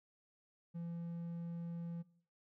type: tone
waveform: triangle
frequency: 169.6 Hz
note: E3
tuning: 50 cents sharp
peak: -39 dBFS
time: 0.74-2.03 s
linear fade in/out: 20 ms
effects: noise-tail reverb RT60 0.6 s tail -20 dB re dry